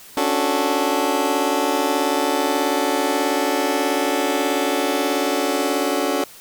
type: chord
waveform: 20% pulse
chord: D major seventh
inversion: third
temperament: just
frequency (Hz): 275.3 / 293.7 / 367.1 / 440.5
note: C#4 / D4 / F#4 / A4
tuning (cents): -12 / 0 / -14 / +2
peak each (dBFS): -19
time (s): 0.17-6.24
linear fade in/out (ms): 2
effects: white hiss -43 dBFS RMS until 6.4 s